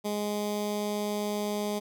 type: tone with notch filter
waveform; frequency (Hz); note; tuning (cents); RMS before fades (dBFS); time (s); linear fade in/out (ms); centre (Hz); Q
15% pulse; 207.7; G#3; 0; -31; 0.04-1.8; 20; 1700; 1.2
effects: none